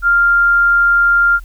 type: tone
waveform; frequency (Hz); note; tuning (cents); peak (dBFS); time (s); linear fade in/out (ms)
sine; 1396; F6; -1; -8; 0.02-1.4; 50
effects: added 42 Hz sine -29 dBFS peak until 1.44 s + white hiss -51 dBFS RMS until 1.44 s